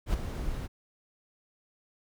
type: noise with ADSR envelope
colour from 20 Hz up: brown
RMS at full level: -25 dBFS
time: 0.06-0.68 s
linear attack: 78 ms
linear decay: 8 ms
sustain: -9 dB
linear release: 30 ms
effects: none